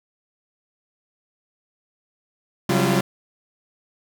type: tone cluster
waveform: sawtooth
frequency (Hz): 135.9 / 182.9 / 196.7 / 343.1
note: C#3 / F#3 / G3 / F4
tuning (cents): -34 / -20 / +6 / -31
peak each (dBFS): -19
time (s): 2.69-3.01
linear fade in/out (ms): 5
effects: none